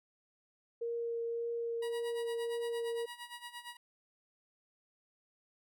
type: tone with vibrato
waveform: sine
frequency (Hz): 466.2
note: A#4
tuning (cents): 0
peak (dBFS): -34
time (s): 0.81-3.06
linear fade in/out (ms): 10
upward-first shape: triangle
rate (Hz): 1.8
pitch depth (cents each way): 10
type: tone with tremolo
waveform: 15% pulse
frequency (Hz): 961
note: B5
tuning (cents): -48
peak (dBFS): -36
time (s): 1.82-3.77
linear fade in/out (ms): 5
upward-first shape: sine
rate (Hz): 8.7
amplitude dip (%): 80
effects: none